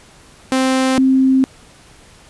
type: tone pair in turn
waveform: sawtooth / sine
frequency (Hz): 261.6 / 263.6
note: C4 / C4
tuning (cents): 0 / +13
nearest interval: unison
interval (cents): 13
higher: second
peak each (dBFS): -9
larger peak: neither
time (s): 0.52-0.98 / 0.98-1.44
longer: neither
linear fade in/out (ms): 0
effects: pink hiss -45 dBFS RMS until 2.29 s + resampled to 24000 Hz